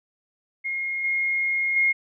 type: tone with level steps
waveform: sine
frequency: 2145 Hz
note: C7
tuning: 42 cents sharp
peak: -25 / -21 / -17 dBFS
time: 0.64-1.93 s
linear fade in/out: 20 ms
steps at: 1.04 / 1.76 s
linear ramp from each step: 5 ms
effects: none